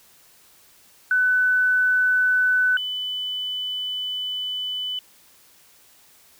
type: tone pair in turn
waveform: sine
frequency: 1500 / 3000 Hz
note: F#6 / F#7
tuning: +23 / +23 cents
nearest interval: octave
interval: 1200 cents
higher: second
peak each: -16 / -25 dBFS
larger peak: first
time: 1.11-2.77 / 2.77-4.99 s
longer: second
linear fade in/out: 2 ms
effects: white hiss -54 dBFS RMS until 6.39 s